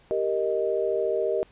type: chord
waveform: sine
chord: Eb major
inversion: first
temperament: equal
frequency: 392 / 466.2 / 622.3 Hz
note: G4 / Bb4 / Eb5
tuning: 0 / 0 / 0 cents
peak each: -27 dBFS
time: 0.11-1.43 s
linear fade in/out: 0 ms
effects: pink hiss -58 dBFS RMS until 1.51 s + resampled to 8000 Hz